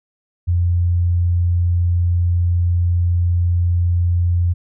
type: tone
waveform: sine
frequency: 87.31 Hz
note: F2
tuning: in tune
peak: -13 dBFS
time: 0.47-4.54 s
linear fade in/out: 20 ms
effects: none